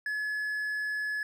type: tone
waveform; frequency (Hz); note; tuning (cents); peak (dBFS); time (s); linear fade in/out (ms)
triangle; 1705; G#6; +45; -28; 0.06-1.23; 2
effects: none